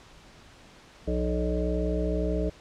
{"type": "harmonic tone with a mistuned harmonic", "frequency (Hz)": 61.74, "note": "B1", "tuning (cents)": 0, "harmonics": [1, 3, 5, 7, 9, 10], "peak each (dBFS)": [-28, -32, -33, -32, -37, -34], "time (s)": [1.07, 2.5], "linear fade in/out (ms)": 10, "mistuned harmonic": 3, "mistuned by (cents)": -100, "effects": ["pink hiss -52 dBFS RMS until 2.6 s", "low-pass 6000 Hz 12 dB/octave"]}